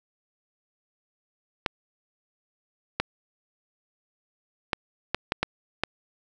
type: clicks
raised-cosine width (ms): 0.3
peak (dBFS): -7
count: 7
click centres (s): 1.662 / 3 / 4.732 / 5.146 / 5.321 / 5.43 / 5.836
effects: none